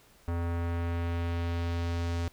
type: tone with low-pass filter sweep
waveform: square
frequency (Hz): 85.2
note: F2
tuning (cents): -42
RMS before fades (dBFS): -31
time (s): 0.28-2.28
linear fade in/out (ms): 0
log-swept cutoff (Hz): 1400 to 6800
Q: 0.96
effects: pink hiss -60 dBFS RMS until 2.32 s